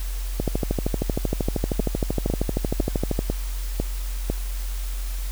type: two click trains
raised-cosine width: 2 ms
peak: -9 / -10 dBFS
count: 37 / 6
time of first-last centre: 0.4-3.191 / 1.8-4.3 s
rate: 12.9 / 2 Hz
effects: added 44 Hz sine -25 dBFS peak until 5.31 s + white hiss -40 dBFS RMS until 5.31 s